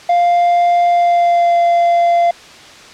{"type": "tone with pitch glide", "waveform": "triangle", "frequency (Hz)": [698.5, 689.3], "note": ["F5", "F5"], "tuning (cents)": [0, -23], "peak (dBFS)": -7, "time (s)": [0.09, 2.31], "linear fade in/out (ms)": 5, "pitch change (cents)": -23, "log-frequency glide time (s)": [0.88, 1.58], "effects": ["white hiss -37 dBFS RMS until 2.93 s", "low-pass 5000 Hz 12 dB/octave"]}